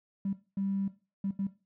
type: tone bursts at uneven times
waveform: triangle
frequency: 196 Hz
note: G3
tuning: in tune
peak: -25 dBFS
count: 4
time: 0.25-0.33 / 0.57-0.88 / 1.24-1.31 / 1.39-1.47 s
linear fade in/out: 5 ms
effects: noise-tail reverb RT60 0.3 s tail -19 dB re dry + tanh soft clip ceiling -26 dBFS